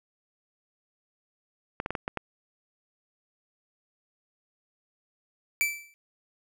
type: clicks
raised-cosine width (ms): 0.5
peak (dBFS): -15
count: 6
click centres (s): 1.801 / 1.861 / 1.906 / 1.952 / 2.079 / 2.173
type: tone with exponential decay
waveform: 45% pulse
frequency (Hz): 2325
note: D7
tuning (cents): -18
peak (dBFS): -20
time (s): 5.61-5.94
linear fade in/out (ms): 0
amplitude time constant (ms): 71
effects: none